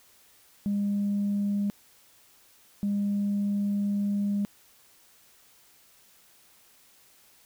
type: tone bursts at uneven times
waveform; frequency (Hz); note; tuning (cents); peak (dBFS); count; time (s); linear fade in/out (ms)
sine; 202.6; G#3; -43; -23; 2; 0.66-1.7 / 2.83-4.45; 0
effects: tanh soft clip ceiling -21 dBFS + white hiss -59 dBFS RMS until 7.45 s